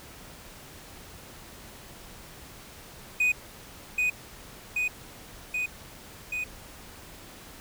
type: tone with echo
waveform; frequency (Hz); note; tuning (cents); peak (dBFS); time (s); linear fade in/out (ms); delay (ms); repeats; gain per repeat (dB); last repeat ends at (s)
triangle; 2489; D#7; 0; -19; 3.2-3.32; 5; 780; 4; -2; 6.44
effects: pink hiss -47 dBFS RMS until 7.6 s